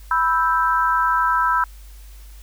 sine chord, E minor, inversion second, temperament equal, 987.8 / 1318.5 / 1568 Hz, B5 / E6 / G6, 0 / 0 / 0 cents, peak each -19 / -19 / -23 dBFS, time 0.11-1.64 s, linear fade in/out 2 ms, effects added 50 Hz sine -38 dBFS peak until 2.42 s + white hiss -51 dBFS RMS until 2.42 s

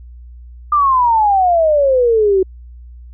sine exponential sweep, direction down, 1213 to 370 Hz, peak -9 dBFS, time 0.72-2.43 s, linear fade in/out 5 ms, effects added 60 Hz sine -33 dBFS peak until 3.13 s

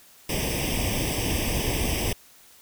pink noise with comb filter, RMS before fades -26 dBFS, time 0.29-2.13 s, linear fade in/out 5 ms, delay 0.36 ms, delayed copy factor +0.95, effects white hiss -53 dBFS RMS until 2.61 s

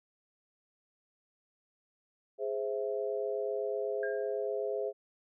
sine chord, Ab augmented, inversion none, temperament equal, 415.3 / 523.3 / 659.3 Hz, Ab4 / C5 / E5, 0 / 0 / 0 cents, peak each -34 / -36 / -38 dBFS, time 2.38-4.93 s, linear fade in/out 50 ms
sine tone with exponential decay, 1612 Hz, G6, 48 cents sharp, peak -35 dBFS, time 4.03-4.47 s, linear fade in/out 2 ms, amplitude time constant 94 ms
effects none

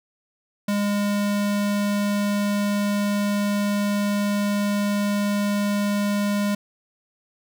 square tone, 204.2 Hz, G#3, 29 cents flat, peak -21 dBFS, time 0.68-6.55 s, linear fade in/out 5 ms, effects none

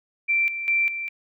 sine tone with tremolo, 2349 Hz, D7, in tune, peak -18 dBFS, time 0.28-1.09 s, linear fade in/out 20 ms, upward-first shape square, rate 2.5 Hz, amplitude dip 65%, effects none

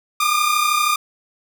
sawtooth tone pair together, 1192.2 / 1225 Hz, D6 / D#6, +26 / -27 cents, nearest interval unison, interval 47 cents, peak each -15 dBFS, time 0.2-0.96 s, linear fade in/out 5 ms, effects none

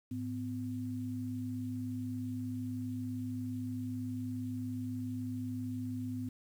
sine tone pair together, 105.7 / 252.9 Hz, G#2 / B3, +31 / +41 cents, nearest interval octave + minor third, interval 1510 cents, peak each -40 / -37 dBFS, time 0.11-6.29 s, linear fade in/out 5 ms, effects 10-bit

